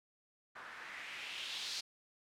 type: noise with low-pass filter sweep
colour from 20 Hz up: blue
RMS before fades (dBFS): -45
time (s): 0.55-1.81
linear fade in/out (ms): 10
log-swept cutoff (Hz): 1300 to 4600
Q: 2.6
effects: none